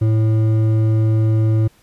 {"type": "tone with hard clipping", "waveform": "sine", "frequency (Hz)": 110, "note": "A2", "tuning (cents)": 0, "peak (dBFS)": -14, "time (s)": [0.01, 1.68], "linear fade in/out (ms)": 10, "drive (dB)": 8, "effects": ["pink hiss -54 dBFS RMS until 1.82 s", "resampled to 32000 Hz"]}